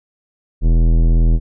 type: tone with tanh clipping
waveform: sine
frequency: 41.2 Hz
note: E1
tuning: in tune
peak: -11 dBFS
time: 0.61-1.4 s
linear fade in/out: 50 ms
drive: 16 dB
effects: none